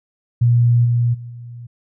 sine tone with level steps, 119.5 Hz, A#2, 43 cents sharp, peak -10 / -13 / -29 / -31 dBFS, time 0.41-1.67 s, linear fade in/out 10 ms, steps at 0.84 / 1.13 / 1.29 s, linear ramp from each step 20 ms, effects none

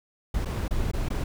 brown noise with dropouts, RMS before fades -27 dBFS, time 0.34-1.24 s, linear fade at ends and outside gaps 5 ms, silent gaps 0.449-0.456 / 0.681-0.708 / 0.915-0.934 / 1.087-1.102 s, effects none

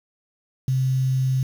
sine tone with quantisation, 130.81 Hz, C3, in tune, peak -18 dBFS, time 0.68-1.43 s, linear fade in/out 2 ms, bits 7, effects none

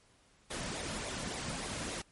pink noise with flanger, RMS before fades -39 dBFS, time 0.5-2.02 s, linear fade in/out 10 ms, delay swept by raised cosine 0.64 to 2.64 ms, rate 3.5 Hz, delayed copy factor -0.5, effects pink hiss -66 dBFS RMS until 2.11 s + MP3 48 kbps

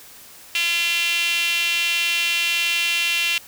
sawtooth tone with high-pass filter, 341.4 Hz, F4, 39 cents flat, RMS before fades -21 dBFS, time 0.55-3.38 s, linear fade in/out 2 ms, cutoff 2700 Hz, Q 5, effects white hiss -44 dBFS RMS until 3.47 s

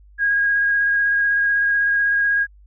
sine tone with vibrato, 1638 Hz, G#6, 24 cents flat, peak -15 dBFS, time 0.18-2.47 s, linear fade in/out 50 ms, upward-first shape square, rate 16 Hz, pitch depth 11 cents each way, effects added 50 Hz sine -45 dBFS peak until 2.66 s

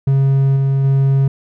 triangle tone with level steps, 136.3 Hz, C#3, 29 cents flat, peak -8 / -10 / -8 dBFS, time 0.07-1.28 s, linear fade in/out 5 ms, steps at 0.56 / 0.84 s, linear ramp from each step 5 ms, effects none

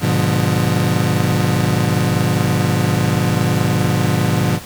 35% pulse chord, G# diminished seventh, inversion none, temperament just, 103.83 / 124.59 / 149.51 / 179.41 Hz, G#2 / B2 / D3 / F3, 0 / +16 / +31 / +47 cents, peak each -18 dBFS, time 0-4.6 s, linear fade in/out 50 ms, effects pink hiss -34 dBFS RMS until 4.65 s

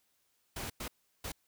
pink noise bursts at uneven times, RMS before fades -40 dBFS, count 3, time 0.56-0.7 / 0.8-0.88 / 1.24-1.32 s, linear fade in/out 5 ms, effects white hiss -75 dBFS RMS until 1.47 s

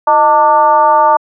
sine tone with frequency modulation, 897 Hz, A5, 33 cents sharp, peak -5 dBFS, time 0.07-1.17 s, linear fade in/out 5 ms, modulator 280 Hz, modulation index 0.97, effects high-pass 400 Hz 12 dB/octave

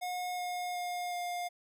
square tone with pitch steps, 722 / 717 / 712.1 / 707.1 Hz, F#5 / F5 / F5 / F5, -43 / +45 / +33 / +21 cents, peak -35 dBFS, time 0.01-1.49 s, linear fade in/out 20 ms, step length 370 ms, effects none

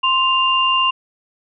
sine tone pair together, 1047.4 / 2794 Hz, C6 / F7, +1 / 0 cents, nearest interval octave + perfect fourth, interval 1699 cents, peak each -16 dBFS, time 0.03-0.91 s, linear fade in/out 10 ms, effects none

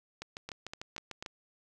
two click trains, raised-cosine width 0.2 ms, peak -23 / -23 dBFS, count 8 / 4, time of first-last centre 0.22-1.262 / 0.49-1.225 s, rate 6.72 / 4.08 Hz, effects none

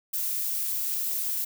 violet noise, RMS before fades -29 dBFS, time 0.13-1.45 s, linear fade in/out 10 ms, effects none

